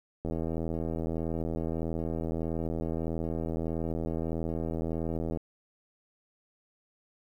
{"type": "click train", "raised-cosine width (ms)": 2, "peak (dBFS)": -20, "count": 419, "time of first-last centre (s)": [0.25, 5.373], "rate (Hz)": 81.6, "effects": ["10-bit"]}